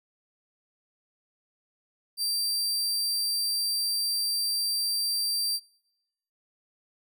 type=tone; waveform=sawtooth; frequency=4699 Hz; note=D8; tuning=in tune; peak=-23 dBFS; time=2.17-5.6 s; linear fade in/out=50 ms; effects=noise-tail reverb RT60 0.9 s tail -26 dB re dry